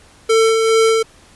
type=tone with tremolo; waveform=square; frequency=447.5 Hz; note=A4; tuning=29 cents sharp; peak=-10 dBFS; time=0.29-1.03 s; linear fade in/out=10 ms; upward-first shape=sine; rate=2.4 Hz; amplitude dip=35%; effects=pink hiss -47 dBFS RMS until 1.35 s + resampled to 24000 Hz